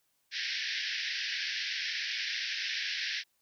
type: band-pass noise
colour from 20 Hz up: pink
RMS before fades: -35 dBFS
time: 0.31-3.24 s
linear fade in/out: 50 ms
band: 1600 to 5600 Hz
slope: 96 dB/octave
effects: white hiss -75 dBFS RMS until 3.41 s